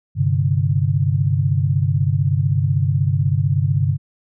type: chord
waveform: sine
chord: G suspended fourth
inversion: none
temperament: equal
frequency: 98 / 130.81 / 146.83 Hz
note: G2 / C3 / D3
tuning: 0 / 0 / 0 cents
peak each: -19 dBFS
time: 0.15-3.98 s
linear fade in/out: 50 ms
effects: none